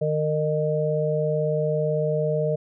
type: harmonic tone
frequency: 153 Hz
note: D#3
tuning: 29 cents flat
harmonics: 1 / 3 / 4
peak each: -25 / -25 / -25 dBFS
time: 0.01-2.56 s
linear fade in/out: 10 ms
effects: none